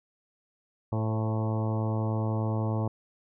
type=harmonic tone with a mistuned harmonic; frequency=110 Hz; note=A2; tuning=in tune; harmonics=1 / 2 / 3 / 4 / 5 / 6 / 7 / 8 / 9 / 10; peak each=-27 / -34 / -37 / -40 / -39 / -41 / -44 / -41 / -46 / -45 dBFS; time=0.92-2.88 s; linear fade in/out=5 ms; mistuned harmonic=5; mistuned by=-21 cents; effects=none